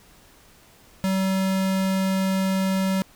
square tone, 190.8 Hz, G3, 47 cents flat, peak -21 dBFS, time 1.04-3.02 s, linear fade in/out 0 ms, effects pink hiss -53 dBFS RMS until 3.15 s

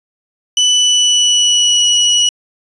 30% pulse tone with pitch glide, 2984 to 2928 Hz, F#7 to F#7, +14 to -19 cents, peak -6 dBFS, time 0.57-2.29 s, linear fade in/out 2 ms, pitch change -33 cents, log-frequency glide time 0.74-1.84 s, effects resampled to 22050 Hz

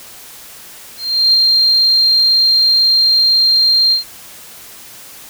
sine tone with ADSR envelope, 4186 Hz, C8, in tune, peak -6 dBFS, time 0.97-4.04 s, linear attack 370 ms, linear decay 5 ms, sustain -2 dB, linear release 120 ms, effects white hiss -36 dBFS RMS until 5.29 s

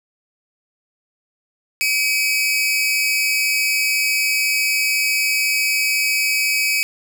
sawtooth tone pair together, 2296 / 2542 Hz, D7 / D#7, -40 / +36 cents, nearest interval major second, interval 176 cents, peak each -16 dBFS, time 1.81-6.83 s, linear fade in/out 0 ms, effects none

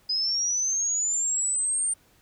sine linear sweep, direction up, 4978 to 8870 Hz, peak -23 dBFS, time 0.09-1.94 s, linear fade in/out 10 ms, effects pink hiss -61 dBFS RMS until 2.21 s

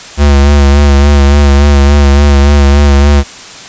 square tone with vibrato, 71 Hz, C#2, 42 cents sharp, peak -3 dBFS, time 0.17-3.24 s, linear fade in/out 50 ms, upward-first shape sine, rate 3.5 Hz, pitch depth 39 cents each way, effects white hiss -28 dBFS RMS until 3.68 s + resampled to 16000 Hz

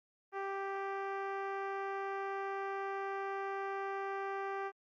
10% pulse tone with low-pass filter, 392 Hz, G4, in tune, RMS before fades -39 dBFS, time 0.32-4.72 s, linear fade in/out 50 ms, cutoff 1400 Hz, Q 0.66, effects Opus 32 kbps

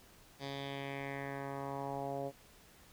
10% pulse tone with low-pass filter sweep, 138.59 Hz, C#3, in tune, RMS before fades -41 dBFS, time 0.39-2.32 s, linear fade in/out 50 ms, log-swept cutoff 4500 to 580 Hz, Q 2.8, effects pink hiss -61 dBFS RMS until 2.92 s

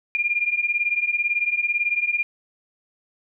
sine beating tone pair, 2397 / 2415 Hz, D7 / D7, +35 / +48 cents, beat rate 18 Hz, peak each -24 / -22 dBFS, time 0.15-2.23 s, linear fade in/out 0 ms, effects none

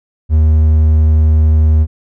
triangle tone, 77.78 Hz, D#2, in tune, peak -4 dBFS, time 0.29-1.87 s, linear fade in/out 50 ms, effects none

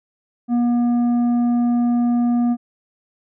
triangle tone with tanh clipping, 240 Hz, B3, 49 cents flat, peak -16 dBFS, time 0.48-2.57 s, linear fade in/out 50 ms, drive 11 dB, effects none

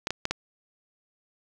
clicks, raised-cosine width 0.2 ms, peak -10 dBFS, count 4, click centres 0.071 / 0.106 / 0.254 / 0.31 s, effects none

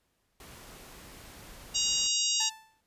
pink noise, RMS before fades -49 dBFS, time 0.4-2.07 s, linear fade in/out 2 ms
harmonic tone, 946 Hz, A#5, 25 cents sharp, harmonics 3 / 4 / 5 / 6 / 7 / 8, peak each -33 / -33 / -33 / -33 / -33 / -33 dBFS, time 1.74-2.5 s, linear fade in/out 20 ms
sawtooth tone with exponential decay, 880 Hz, A5, in tune, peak -30 dBFS, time 2.4-2.81 s, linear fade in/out 5 ms, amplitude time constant 88 ms
effects pink hiss -75 dBFS RMS until 2.86 s + resampled to 32000 Hz

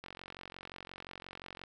click train, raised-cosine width 0.3 ms, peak -29 dBFS, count 74, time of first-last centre 0.04-1.637 s, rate 45.7 Hz, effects none

